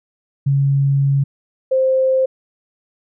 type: tone pair in turn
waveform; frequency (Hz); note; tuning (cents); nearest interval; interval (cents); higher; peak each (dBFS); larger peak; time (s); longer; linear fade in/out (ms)
sine; 138.8 / 524; C#3 / C5; +3 / +2; octave + major seventh; 2299; second; -12; neither; 0.46-1.24 / 1.71-2.26; first; 10
effects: none